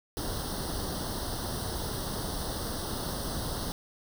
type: noise with comb filter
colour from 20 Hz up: pink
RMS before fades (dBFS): -34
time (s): 0.17-3.72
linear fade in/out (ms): 0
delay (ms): 0.21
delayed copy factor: +0.95
effects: none